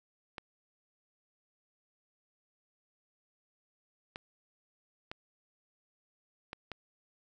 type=clicks; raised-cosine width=0.3 ms; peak=-24 dBFS; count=5; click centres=0.382 / 4.159 / 5.115 / 6.531 / 6.717 s; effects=none

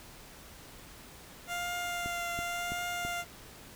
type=tone with vibrato; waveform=15% pulse; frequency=698.5 Hz; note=F5; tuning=in tune; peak=-27 dBFS; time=1.47-3.25 s; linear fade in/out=50 ms; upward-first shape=triangle; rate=0.9 Hz; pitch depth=18 cents each way
type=click train; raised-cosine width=3 ms; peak=-27 dBFS; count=4; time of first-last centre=2.06-3.05 s; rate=3.03 Hz
effects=pink hiss -51 dBFS RMS until 3.75 s

